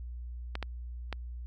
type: clicks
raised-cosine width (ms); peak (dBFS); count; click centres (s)
0.3; -19; 3; 0.554 / 0.627 / 1.127
effects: added 60 Hz sine -38 dBFS peak until 1.46 s

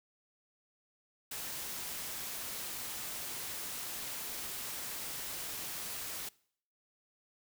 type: noise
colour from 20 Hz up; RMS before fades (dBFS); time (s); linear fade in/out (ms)
white; -41; 1.31-6.29; 5
effects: noise-tail reverb RT60 0.6 s tail -23 dB re dry

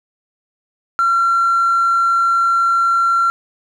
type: tone with hard clipping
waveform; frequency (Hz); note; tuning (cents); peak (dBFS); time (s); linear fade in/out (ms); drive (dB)
sine; 1366; F6; -39; -12; 0.99-3.3; 0; 1
effects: none

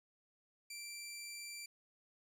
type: tone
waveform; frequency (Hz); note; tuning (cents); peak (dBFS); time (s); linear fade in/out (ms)
15% pulse; 2349; D7; 0; -39; 0.7-1.66; 5
effects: none

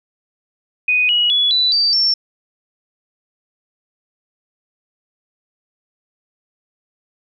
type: tone with pitch steps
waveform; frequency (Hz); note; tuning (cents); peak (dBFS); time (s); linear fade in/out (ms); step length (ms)
sine; 2489 / 2909 / 3400 / 3974 / 4645 / 5429; D#7 / F#7 / G#7 / B7 / D8 / F8; 0 / -30 / +40 / +10 / -20 / -50; -12; 0.88-2.14; 5; 210
effects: none

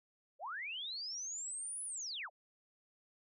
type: linear two-way sweep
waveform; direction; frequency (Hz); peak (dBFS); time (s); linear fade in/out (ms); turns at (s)
sine; up then down; 498.7 to 10210 to 498.7; -40; 0.39-2.3; 50; 1.84
effects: none

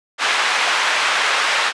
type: band-pass noise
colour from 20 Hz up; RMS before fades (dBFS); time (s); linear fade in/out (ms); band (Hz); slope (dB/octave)
white; -18; 0.18-1.73; 50; 820 to 2500; 12
effects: resampled to 22050 Hz

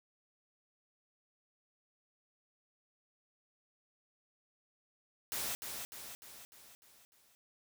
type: noise with echo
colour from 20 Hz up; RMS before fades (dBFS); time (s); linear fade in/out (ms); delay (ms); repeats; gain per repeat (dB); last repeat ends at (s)
white; -38; 5.32-5.55; 0; 300; 6; -5; 7.35
effects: none

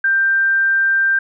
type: tone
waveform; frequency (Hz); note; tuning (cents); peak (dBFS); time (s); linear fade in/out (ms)
sine; 1575; G6; +8; -12; 0.04-1.19; 5
effects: none

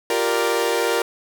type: chord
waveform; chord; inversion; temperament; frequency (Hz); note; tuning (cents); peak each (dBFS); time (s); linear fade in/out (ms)
sawtooth; G minor seventh; third; equal; 349.2 / 392 / 466.2 / 587.3; F4 / G4 / Bb4 / D5; 0 / 0 / 0 / 0; -22 / -22 / -17 / -23; 0.1-1.02; 2
effects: none

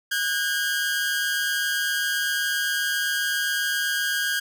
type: tone pair together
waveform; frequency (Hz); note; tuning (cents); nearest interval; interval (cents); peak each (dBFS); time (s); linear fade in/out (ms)
sawtooth; 1473.4 / 1621; F#6 / G#6; -8 / -42; major second; 166; -26 / -20; 0.11-4.4; 10
effects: none

